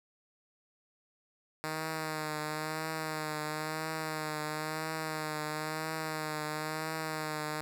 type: tone with vibrato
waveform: 5% pulse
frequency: 155.56 Hz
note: D#3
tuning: in tune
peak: -23 dBFS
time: 1.64-7.61 s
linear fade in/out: 0 ms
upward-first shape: triangle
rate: 0.99 Hz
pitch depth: 41 cents each way
effects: none